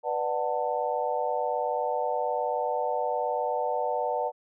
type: chord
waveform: sine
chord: B minor seventh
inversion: none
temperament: just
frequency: 493.9 / 592.7 / 740.8 / 889 Hz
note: B4 / D5 / F#5 / A5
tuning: 0 / +16 / +2 / +18 cents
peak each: -31 dBFS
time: 0.03-4.32 s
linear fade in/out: 50 ms
effects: none